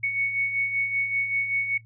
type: beating tone pair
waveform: sine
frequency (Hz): 2217 / 2222.2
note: C#7 / C#7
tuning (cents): 0 / +4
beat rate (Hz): 5.2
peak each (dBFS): -32 / -24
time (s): 0.03-1.78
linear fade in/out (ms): 10
effects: noise-tail reverb RT60 0.1 s tail -17 dB re dry + added 112 Hz sine -48 dBFS peak until 1.85 s